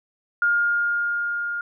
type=tone with level ramp; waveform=sine; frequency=1415 Hz; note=F6; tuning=22 cents sharp; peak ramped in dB=-16 to -25 dBFS; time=0.42-1.61 s; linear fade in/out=2 ms; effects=none